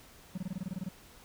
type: tone bursts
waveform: triangle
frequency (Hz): 185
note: F#3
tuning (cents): 0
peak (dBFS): -31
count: 11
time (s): 0.35-0.889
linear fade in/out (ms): 5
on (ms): 29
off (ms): 22
effects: pink hiss -56 dBFS RMS until 1.24 s